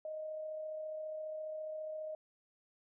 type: tone with amplitude modulation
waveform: sine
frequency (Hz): 622.3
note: D#5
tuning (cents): 0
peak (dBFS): -38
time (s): 0.05-2.15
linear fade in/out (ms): 2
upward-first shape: sine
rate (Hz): 34.7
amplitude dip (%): 30
effects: none